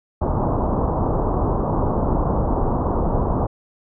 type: low-pass noise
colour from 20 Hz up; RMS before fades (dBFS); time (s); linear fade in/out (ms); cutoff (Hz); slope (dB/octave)
pink; -20; 0.21-3.47; 10; 1100; 48
effects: none